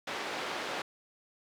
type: band-pass noise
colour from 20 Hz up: pink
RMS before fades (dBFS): -37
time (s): 0.07-0.82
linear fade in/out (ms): 5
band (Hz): 400 to 3700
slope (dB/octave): 12
effects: none